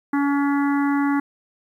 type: harmonic tone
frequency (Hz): 283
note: C#4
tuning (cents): +36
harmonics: 1 / 3 / 4 / 5 / 6 / 7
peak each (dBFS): -18 / -28 / -30 / -32 / -34 / -35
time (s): 0.13-1.2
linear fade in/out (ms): 5
effects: 9-bit